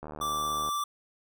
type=click train; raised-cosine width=1 ms; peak=-26 dBFS; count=51; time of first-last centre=0.03-0.689 s; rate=75.9 Hz
type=tone; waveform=square; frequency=1169 Hz; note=D6; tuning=8 cents flat; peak=-29 dBFS; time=0.21-0.84 s; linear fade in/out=5 ms
effects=none